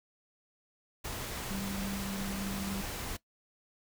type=tone in noise; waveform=sine; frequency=196 Hz; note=G3; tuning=in tune; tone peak=-36 dBFS; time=1.5-2.82 s; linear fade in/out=10 ms; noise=pink; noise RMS=-39 dBFS; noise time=1.04-3.17 s; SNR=0 dB; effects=noise-tail reverb RT60 0.1 s tail -18 dB re dry